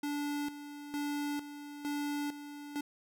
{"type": "tone with tremolo", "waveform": "square", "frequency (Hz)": 290.5, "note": "D4", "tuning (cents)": -19, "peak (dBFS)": -34, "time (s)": [0.03, 2.81], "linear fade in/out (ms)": 5, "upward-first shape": "square", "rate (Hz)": 1.1, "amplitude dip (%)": 70, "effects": []}